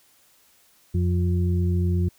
harmonic tone, 88.6 Hz, F2, 25 cents sharp, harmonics 1 / 2 / 4, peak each -20 / -26 / -32 dBFS, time 0.94-2.09 s, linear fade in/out 10 ms, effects white hiss -59 dBFS RMS until 2.18 s

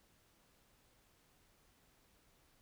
silence, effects pink hiss -71 dBFS RMS until 2.61 s

